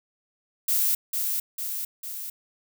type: noise with echo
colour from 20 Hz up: violet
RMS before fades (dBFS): -23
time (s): 0.68-0.95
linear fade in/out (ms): 5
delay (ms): 450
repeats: 3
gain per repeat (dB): -4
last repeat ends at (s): 2.3
effects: none